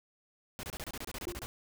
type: noise bursts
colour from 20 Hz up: pink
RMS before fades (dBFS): -41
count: 13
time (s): 0.59-1.46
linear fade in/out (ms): 0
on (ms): 42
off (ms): 27
type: tone with exponential decay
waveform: sine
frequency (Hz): 349.2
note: F4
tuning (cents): 0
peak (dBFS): -32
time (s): 1.27-1.45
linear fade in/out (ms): 1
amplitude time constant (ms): 38
effects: none